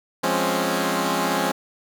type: chord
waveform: 10% pulse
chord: Db major seventh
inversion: first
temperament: equal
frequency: 174.61 / 207.7 / 261.6 / 277.2 Hz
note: F3 / Ab3 / C4 / Db4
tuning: 0 / 0 / 0 / 0 cents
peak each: -18 dBFS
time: 0.23-1.52 s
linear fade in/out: 10 ms
effects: none